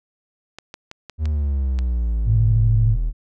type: clicks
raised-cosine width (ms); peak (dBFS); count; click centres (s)
0.2; -18; 6; 0.586 / 0.741 / 0.914 / 1.097 / 1.256 / 1.789
type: exponential sweep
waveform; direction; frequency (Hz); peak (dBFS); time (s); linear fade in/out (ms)
triangle; down; 79 to 38.97; -16; 1.18-3.13; 50
type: tone with vibrato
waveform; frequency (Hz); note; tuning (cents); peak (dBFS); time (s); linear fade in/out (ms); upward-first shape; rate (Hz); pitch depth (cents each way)
sine; 110; A2; 0; -14; 2.25-2.97; 50; square; 13; 48
effects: none